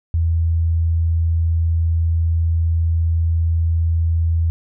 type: tone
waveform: sine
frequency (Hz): 82.6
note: E2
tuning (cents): +4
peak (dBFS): -14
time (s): 0.14-4.5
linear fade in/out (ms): 0
effects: none